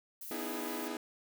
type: noise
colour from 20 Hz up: violet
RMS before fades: -45 dBFS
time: 0.21-0.88 s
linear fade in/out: 5 ms
type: chord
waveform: sawtooth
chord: E major seventh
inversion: second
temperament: equal with one note detuned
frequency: 246.9 / 304.7 / 329.6 / 415.3 Hz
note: B3 / D#4 / E4 / G#4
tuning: 0 / -36 / 0 / 0 cents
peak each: -39 dBFS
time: 0.31-0.97 s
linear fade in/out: 2 ms
effects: none